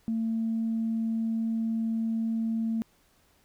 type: tone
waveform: sine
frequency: 225.3 Hz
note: A3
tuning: 41 cents sharp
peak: -25 dBFS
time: 0.08-2.82 s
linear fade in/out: 0 ms
effects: tanh soft clip ceiling -21 dBFS + pink hiss -65 dBFS RMS until 3.44 s